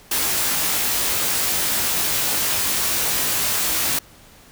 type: noise with comb filter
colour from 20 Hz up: white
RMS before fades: -21 dBFS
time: 0.11-3.99 s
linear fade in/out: 5 ms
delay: 19 ms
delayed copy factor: +0.8
effects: pink hiss -48 dBFS RMS until 4.51 s